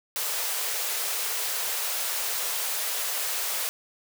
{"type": "high-pass noise", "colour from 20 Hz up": "white", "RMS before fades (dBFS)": -29, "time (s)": [0.16, 3.69], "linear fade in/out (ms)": 0, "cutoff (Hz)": 420, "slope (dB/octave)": 48, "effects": []}